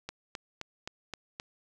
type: click train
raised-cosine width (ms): 0.2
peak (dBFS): -20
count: 6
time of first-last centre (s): 0.09-1.399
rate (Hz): 3.82
effects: none